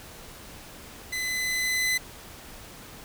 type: tone with level ramp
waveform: sawtooth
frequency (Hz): 2018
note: B6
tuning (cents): +37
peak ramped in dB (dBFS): -25 to -19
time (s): 1.12-1.98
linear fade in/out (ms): 10
effects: pink hiss -45 dBFS RMS until 3.04 s